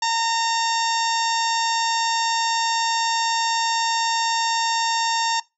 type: harmonic tone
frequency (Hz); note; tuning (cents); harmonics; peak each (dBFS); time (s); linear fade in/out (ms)
916; A#5; -31; 1 / 2 / 3 / 4 / 5 / 6 / 7 / 8; -21 / -29 / -32 / -30 / -33 / -29 / -34 / -34; 0.02-5.4; 5
effects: noise-tail reverb RT60 0.2 s tail -20 dB re dry